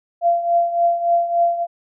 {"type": "tone with tremolo", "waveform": "sine", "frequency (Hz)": 687, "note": "F5", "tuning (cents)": -29, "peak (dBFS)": -11, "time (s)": [0.21, 1.67], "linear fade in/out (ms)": 50, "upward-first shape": "triangle", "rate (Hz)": 3.5, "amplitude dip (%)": 75, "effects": []}